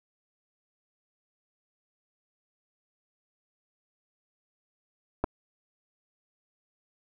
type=clicks; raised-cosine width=1 ms; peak=-12 / -16 dBFS; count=2; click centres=5.24 / 5.243 s; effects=none